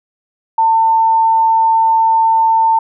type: tone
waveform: sine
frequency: 898 Hz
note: A5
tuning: 35 cents sharp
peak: -8 dBFS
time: 0.58-2.79 s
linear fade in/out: 5 ms
effects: none